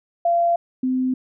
sine tone pair in turn, 686 / 257 Hz, F5 / C4, -31 / -31 cents, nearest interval octave + perfect fourth, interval 1700 cents, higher first, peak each -15 / -18 dBFS, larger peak first, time 0.25-0.56 / 0.83-1.14 s, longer neither, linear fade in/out 5 ms, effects none

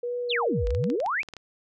sine tone with vibrato, 480 Hz, B4, 49 cents flat, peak -27 dBFS, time 0.03-0.96 s, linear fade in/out 5 ms, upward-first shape sine, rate 1.7 Hz, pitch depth 31 cents each way
sine exponential two-way sweep, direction down then up, 4454 to 46.25 to 2744 Hz, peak -24 dBFS, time 0.29-1.23 s, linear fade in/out 20 ms, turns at 0.67 s
clicks, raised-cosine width 0.2 ms, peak -23 dBFS, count 11, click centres 0.671 / 0.706 / 0.749 / 0.841 / 0.901 / 1.002 / 1.062 / 1.232 / 1.287 / 1.337 / 1.367 s
effects none

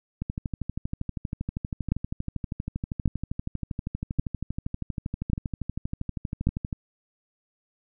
two click trains, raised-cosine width 5 ms, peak -17 / -10 dBFS, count 83 / 5, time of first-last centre 0.22-6.728 / 1.92-6.471 s, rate 12.6 / 0.879 Hz, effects none

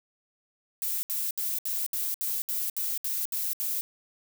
violet noise bursts, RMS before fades -30 dBFS, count 11, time 0.82-3.81 s, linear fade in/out 0 ms, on 210 ms, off 68 ms, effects none

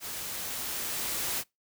white noise with level ramp, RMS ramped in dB -38 to -31 dBFS, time 0-1.44 s, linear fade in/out 50 ms, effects noise-tail reverb RT60 0.2 s tail -25 dB re dry

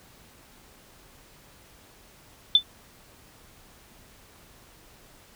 sine tone with exponential decay, 3520 Hz, A7, in tune, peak -9 dBFS, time 2.55-2.63 s, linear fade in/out 2 ms, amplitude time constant 17 ms, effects pink hiss -54 dBFS RMS until 5.35 s

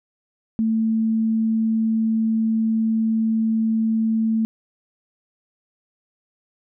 sine tone, 222.6 Hz, A3, 20 cents sharp, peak -17 dBFS, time 0.59-4.45 s, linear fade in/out 0 ms, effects none

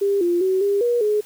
sine tone with pitch steps, 399.6 / 348 / 377.1 / 402.2 / 479.6 / 421.1 Hz, G4 / F4 / F#4 / G4 / A#4 / G#4, +33 / -6 / +33 / +44 / +49 / +24 cents, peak -16 dBFS, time 0.01-1.21 s, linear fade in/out 10 ms, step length 200 ms, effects white hiss -47 dBFS RMS until 1.25 s

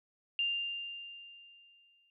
sine tone with exponential decay, 2794 Hz, F7, in tune, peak -28 dBFS, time 0.39-2.1 s, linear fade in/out 1 ms, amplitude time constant 370 ms, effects none

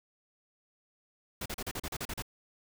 pink noise bursts, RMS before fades -37 dBFS, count 10, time 1.41-2.223 s, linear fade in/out 5 ms, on 48 ms, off 37 ms, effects none

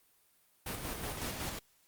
pink noise with tremolo, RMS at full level -38 dBFS, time 0.66-1.59 s, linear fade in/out 5 ms, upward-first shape square, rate 5.4 Hz, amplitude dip 35%, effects white hiss -69 dBFS RMS until 1.87 s + Opus 32 kbps

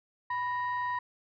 sine tone pair together, 987.8 / 1864.7 Hz, B5 / A#6, 0 / 0 cents, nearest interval major seventh, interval 1100 cents, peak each -29 / -35 dBFS, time 0.3-0.99 s, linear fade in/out 5 ms, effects tanh soft clip ceiling -25 dBFS

